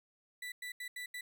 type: tone bursts at uneven times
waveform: 35% pulse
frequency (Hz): 1975.5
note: B6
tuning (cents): 0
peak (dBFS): -39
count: 5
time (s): 0.42-0.52 / 0.62-0.72 / 0.8-0.88 / 0.96-1.06 / 1.14-1.21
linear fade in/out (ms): 5
effects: none